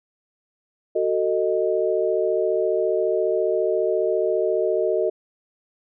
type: chord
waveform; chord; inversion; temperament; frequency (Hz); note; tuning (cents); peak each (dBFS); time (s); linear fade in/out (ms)
sine; D# diminished; first; just; 373.4 / 448 / 622.3; F#4 / A4 / D#5; +16 / +31 / 0; -23; 0.95-5.1; 10
effects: none